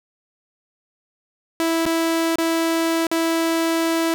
sawtooth tone with dropouts, 328.9 Hz, E4, 4 cents flat, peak -14 dBFS, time 1.6-4.14 s, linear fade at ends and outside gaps 0 ms, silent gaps 1.854-1.863 / 2.357-2.384 / 3.068-3.115 s, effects none

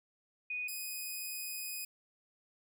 sine / 5% pulse tone pair in turn, 2480 / 2497 Hz, D#7 / D#7, -6 / +6 cents, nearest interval unison, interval 12 cents, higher second, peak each -35 / -29 dBFS, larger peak second, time 0.5-0.68 / 0.68-1.85 s, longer second, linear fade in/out 5 ms, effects none

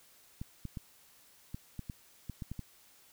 clicks, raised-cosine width 5 ms, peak -27 dBFS, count 10, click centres 0.415 / 0.653 / 0.772 / 1.545 / 1.793 / 1.898 / 2.297 / 2.422 / 2.516 / 2.593 s, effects white hiss -62 dBFS RMS until 3.12 s

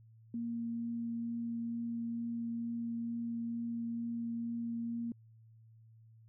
sine tone with vibrato, 233.1 Hz, A#3, in tune, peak -35 dBFS, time 0.34-5.12 s, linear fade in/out 2 ms, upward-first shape triangle, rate 2.2 Hz, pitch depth 8 cents each way, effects added 112 Hz sine -57 dBFS peak until 6.28 s

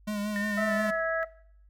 square tone with vibrato, 207.7 Hz, G#3, in tune, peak -30 dBFS, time 0.07-0.91 s, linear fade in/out 10 ms, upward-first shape sine, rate 5.6 Hz, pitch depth 35 cents each way
sine tone with pitch glide, 1818 to 1657.5 Hz, A#6 to G#6, -44 to -4 cents, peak -31 dBFS, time 0.36-1.23 s, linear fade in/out 0 ms, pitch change -160 cents, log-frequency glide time 0.59-1.02 s
harmonic tone, 652 Hz, E5, 19 cents flat, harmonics 1 / 2 / 3, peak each -29 / -35 / -39 dBFS, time 0.57-1.25 s, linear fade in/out 10 ms
effects noise-tail reverb RT60 0.6 s tail -18 dB re dry + added 50 Hz sine -54 dBFS peak until 1.69 s

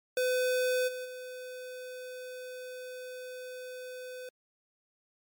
square tone with level steps, 505 Hz, B4, 39 cents sharp, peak -27 / -37 / -41 dBFS, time 0.17-4.29 s, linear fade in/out 2 ms, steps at 0.87 / 1.04 s, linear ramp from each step 20 ms, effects MP3 96 kbps

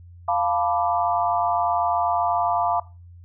sine chord, B half-diminished seventh, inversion second, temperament equal, 698.5 / 880 / 987.8 / 1174.7 Hz, F5 / A5 / B5 / D6, 0 / 0 / 0 / 0 cents, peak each -22 / -26 / -26 / -27 dBFS, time 0.28-2.8 s, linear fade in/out 5 ms, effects noise-tail reverb RT60 0.3 s tail -19 dB re dry + added 87 Hz sine -42 dBFS peak until 3.24 s

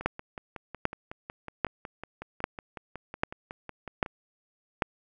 two click trains, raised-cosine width 0.5 ms, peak -9 / -23 dBFS, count 7 / 23, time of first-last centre 0.06-4.822 / 0.01-4.062 s, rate 1.26 / 5.43 Hz, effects none

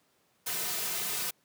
white noise with comb filter, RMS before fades -33 dBFS, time 0.46-1.31 s, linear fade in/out 10 ms, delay 3.6 ms, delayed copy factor -0.85, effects pink hiss -70 dBFS RMS until 1.44 s + high-pass 150 Hz 12 dB/octave

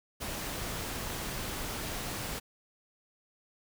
pink noise, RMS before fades -37 dBFS, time 0.2-2.4 s, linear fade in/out 20 ms, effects none

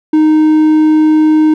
triangle tone, 309.9 Hz, D#4, 7 cents flat, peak -3 dBFS, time 0.13-1.54 s, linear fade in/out 5 ms, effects none

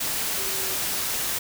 sine tone in noise, 384.3 Hz, G4, 34 cents flat, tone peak -38 dBFS, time 0.37-0.75 s, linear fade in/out 10 ms, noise white, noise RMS -27 dBFS, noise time 0-1.39 s, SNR -14 dB, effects none

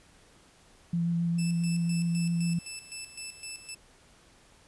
sine tone with vibrato, 170 Hz, F3, 46 cents flat, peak -25 dBFS, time 0.93-2.59 s, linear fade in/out 5 ms, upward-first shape sine, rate 7.4 Hz, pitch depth 13 cents each way
10% pulse tone with tremolo, 2637 Hz, E7, in tune, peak -28 dBFS, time 1.38-3.75 s, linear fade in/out 10 ms, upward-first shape square, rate 3.9 Hz, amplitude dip 70%
effects pink hiss -59 dBFS RMS until 4.67 s + resampled to 24000 Hz

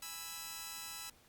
5% pulse chord, E major, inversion first, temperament just, 824.1 / 988.9 / 1318.5 Hz, G#5 / B5 / E6, -14 / +2 / 0 cents, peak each -40 / -38 / -35 dBFS, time 0.02-1.1 s, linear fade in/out 5 ms, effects pink hiss -65 dBFS RMS until 1.28 s + Opus 48 kbps

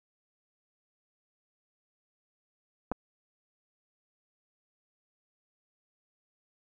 clicks, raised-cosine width 1 ms, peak -17 / -22 dBFS, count 2, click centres 2.916 / 2.92 s, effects none

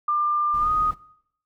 sine tone with pitch glide, 1195 to 1242.9 Hz, D6 to D#6, +30 to -2 cents, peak -19 dBFS, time 0.08-0.91 s, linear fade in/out 5 ms, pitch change +68 cents, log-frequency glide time 0.59-0.7 s
brown noise, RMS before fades -37 dBFS, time 0.53-0.95 s, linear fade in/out 20 ms
effects noise-tail reverb RT60 0.7 s tail -19 dB re dry

